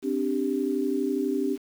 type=chord; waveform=sine; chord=C suspended second; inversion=none; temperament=equal; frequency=261.6 / 293.7 / 392 Hz; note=C4 / D4 / G4; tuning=0 / 0 / 0 cents; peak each=-28 dBFS; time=0.02-1.58 s; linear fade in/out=50 ms; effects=8-bit